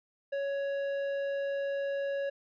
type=tone with tanh clipping; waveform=triangle; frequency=557 Hz; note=C#5; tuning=8 cents sharp; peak=-32 dBFS; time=0.32-2.3 s; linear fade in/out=10 ms; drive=14 dB; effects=none